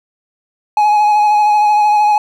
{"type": "tone with vibrato", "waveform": "triangle", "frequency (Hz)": 840, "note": "G#5", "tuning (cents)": 19, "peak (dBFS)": -6, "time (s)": [0.77, 2.18], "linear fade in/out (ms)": 2, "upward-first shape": "sine", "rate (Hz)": 13, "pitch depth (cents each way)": 22, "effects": []}